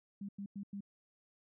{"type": "tone bursts", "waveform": "sine", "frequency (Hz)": 200, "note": "G3", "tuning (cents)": 35, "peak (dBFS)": -40, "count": 4, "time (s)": [0.21, 0.807], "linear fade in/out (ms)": 5, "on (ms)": 78, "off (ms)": 95, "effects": []}